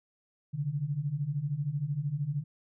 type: beating tone pair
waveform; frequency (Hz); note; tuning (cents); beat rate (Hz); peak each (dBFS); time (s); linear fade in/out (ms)
sine; 136.1 / 149.1; C#3 / D3; -31 / +27; 13; -34 / -31; 0.53-2.44; 20
effects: none